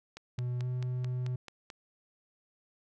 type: click train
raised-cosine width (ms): 0.2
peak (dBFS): -27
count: 8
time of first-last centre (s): 0.17-1.702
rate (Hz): 4.57
type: tone with pitch glide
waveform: triangle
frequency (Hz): 123.47 to 125.63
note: B2 to B2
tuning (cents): 0 to +30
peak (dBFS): -29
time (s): 0.38-1.36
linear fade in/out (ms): 5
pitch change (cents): +30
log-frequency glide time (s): 0.6-0.66
effects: none